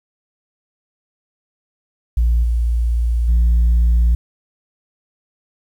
sine tone with level steps, 58.27 Hz, A#1, in tune, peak -10 / -13 / -8 dBFS, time 2.17-4.15 s, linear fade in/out 5 ms, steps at 2.43 / 3.28 s, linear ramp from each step 10 ms, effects tanh soft clip ceiling -9 dBFS + 8-bit

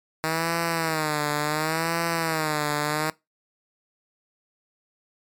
5% pulse tone with vibrato, 157.7 Hz, D#3, 24 cents sharp, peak -12 dBFS, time 0.24-3.1 s, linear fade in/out 0 ms, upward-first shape sine, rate 0.7 Hz, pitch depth 110 cents each way, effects noise-tail reverb RT60 0.2 s tail -21 dB re dry + MP3 96 kbps

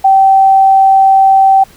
sine tone, 774 Hz, G5, 22 cents flat, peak -3 dBFS, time 0.04-1.64 s, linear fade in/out 10 ms, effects pink hiss -41 dBFS RMS until 1.76 s

